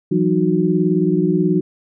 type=tone cluster; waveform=sine; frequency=167.9 / 186.4 / 307.8 / 367.1 Hz; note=E3 / F#3 / D#4 / F#4; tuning=+32 / +13 / -19 / -14 cents; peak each=-19 dBFS; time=0.11-1.61 s; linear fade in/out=10 ms; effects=none